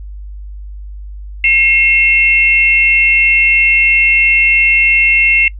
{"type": "tone pair together", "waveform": "sine", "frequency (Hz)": [2143, 2700], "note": ["C7", "E7"], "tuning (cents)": [41, 41], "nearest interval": "major third", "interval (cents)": 400, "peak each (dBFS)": -10, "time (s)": [1.44, 5.48], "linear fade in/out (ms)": 2, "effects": ["noise-tail reverb RT60 0.1 s tail -23 dB re dry", "added 50 Hz sine -25 dBFS peak until 5.59 s"]}